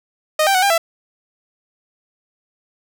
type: tone with pitch steps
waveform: sawtooth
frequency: 619 / 784 / 741 / 799 / 666 Hz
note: D#5 / G5 / F#5 / G5 / E5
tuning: -9 / 0 / +2 / +33 / +18 cents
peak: -9 dBFS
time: 0.39-0.78 s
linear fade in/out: 5 ms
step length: 78 ms
effects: none